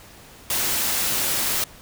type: noise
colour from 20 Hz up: white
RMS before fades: -23 dBFS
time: 0.5-1.64 s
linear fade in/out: 2 ms
effects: pink hiss -46 dBFS RMS until 1.81 s